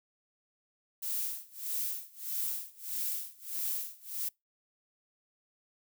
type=noise with tremolo; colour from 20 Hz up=violet; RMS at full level=-33 dBFS; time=1.02-4.29 s; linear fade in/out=10 ms; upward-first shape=sine; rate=1.6 Hz; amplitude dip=95%; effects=noise-tail reverb RT60 0.2 s tail -26 dB re dry